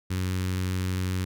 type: tone with notch filter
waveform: sawtooth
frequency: 92.5 Hz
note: F#2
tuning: in tune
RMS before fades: -28 dBFS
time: 0.1-1.25 s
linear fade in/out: 10 ms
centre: 680 Hz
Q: 0.67
effects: none